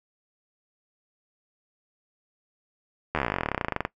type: slowing click train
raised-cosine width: 0.5 ms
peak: -10 dBFS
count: 29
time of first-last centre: 3.15-3.851 s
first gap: 12 ms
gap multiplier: 1.05
effects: noise-tail reverb RT60 0.1 s tail -19 dB re dry